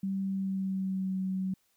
sine tone with pitch glide, 193.7 to 188.62 Hz, G3 to F#3, -20 to +34 cents, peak -29 dBFS, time 0.03-1.54 s, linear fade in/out 5 ms, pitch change -46 cents, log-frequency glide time 0.22-1.18 s, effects white hiss -72 dBFS RMS until 1.76 s

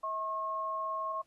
sine tone pair together, 643 / 1081.4 Hz, E5 / C#6, -43 / -43 cents, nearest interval major sixth, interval 900 cents, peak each -40 / -33 dBFS, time 0.03-1.22 s, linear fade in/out 10 ms, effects pink hiss -74 dBFS RMS until 1.26 s + AAC 32 kbps

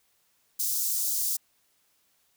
white high-pass noise, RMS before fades -28 dBFS, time 0.59-1.37 s, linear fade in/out 10 ms, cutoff 5200 Hz, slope 24 dB/octave, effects white hiss -69 dBFS RMS until 2.36 s

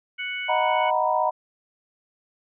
harmonic tone, 740 Hz, F#5, in tune, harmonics 2 / 3 / 4, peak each -35 / -29 / -35 dBFS, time 0.18-0.91 s, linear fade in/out 20 ms
sine chord, B major seventh, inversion first, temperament equal, 622.3 / 740 / 932.3 / 987.8 Hz, D#5 / F#5 / A#5 / B5, 0 / 0 / 0 / 0 cents, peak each -25 dBFS, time 0.48-1.31 s, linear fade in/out 20 ms
effects none

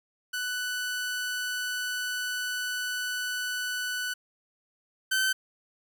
sawtooth tone pair in turn, 1490 / 1533.7 Hz, F#6 / G6, +12 / -38 cents, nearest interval minor second, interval 50 cents, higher second, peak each -26 / -20 dBFS, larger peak second, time 0.33-4.14 / 5.11-5.33 s, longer first, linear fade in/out 10 ms, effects none

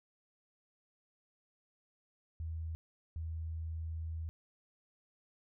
sine tone bursts at uneven times, 80.9 Hz, E2, 32 cents flat, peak -37 dBFS, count 2, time 2.4-2.75 / 3.16-4.29 s, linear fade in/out 0 ms, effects none

